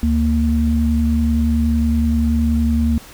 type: tone pair together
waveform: sine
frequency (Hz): 73.42 / 230.9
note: D2 / A#3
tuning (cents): 0 / -16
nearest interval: octave + minor sixth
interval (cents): 1984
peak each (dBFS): -16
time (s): 0.03-2.98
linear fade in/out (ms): 0
effects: pink hiss -40 dBFS RMS until 3.13 s